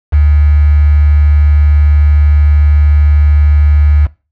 sine tone with quantisation, 73.9 Hz, D2, 11 cents sharp, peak -4 dBFS, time 0.12-4.07 s, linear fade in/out 20 ms, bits 4, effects noise-tail reverb RT60 0.3 s tail -20 dB re dry + low-pass 2000 Hz 12 dB/octave

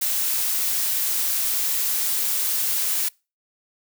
blue noise, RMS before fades -23 dBFS, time 0.01-3.09 s, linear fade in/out 10 ms, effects noise-tail reverb RT60 0.3 s tail -26 dB re dry

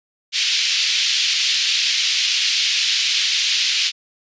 pink band-pass noise, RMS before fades -19 dBFS, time 0.32-3.92 s, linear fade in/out 50 ms, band 2700 to 5400 Hz, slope 24 dB/octave, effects resampled to 16000 Hz

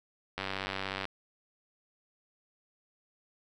click train, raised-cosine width 0.3 ms, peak -18 dBFS, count 66, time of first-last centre 0.38-1.054 s, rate 96.5 Hz, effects none

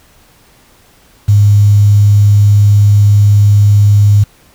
sine tone with quantisation, 102.7 Hz, G#2, 19 cents flat, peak -3 dBFS, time 1.28-4.24 s, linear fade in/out 10 ms, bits 5, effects pink hiss -46 dBFS RMS until 4.54 s

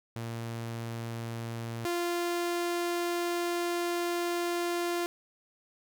sawtooth tone pair in turn, 115.6 / 347 Hz, A#2 / F4, -14 / -11 cents, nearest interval octave + perfect fifth, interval 1903 cents, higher second, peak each -31 / -25 dBFS, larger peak second, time 0.16-1.85 / 1.85-5.06 s, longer second, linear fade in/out 0 ms, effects none

